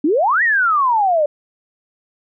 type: exponential two-way sweep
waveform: sine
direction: up then down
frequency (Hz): 275 to 1956 to 574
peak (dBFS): -12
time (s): 0.04-1.26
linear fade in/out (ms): 5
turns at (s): 0.43
effects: none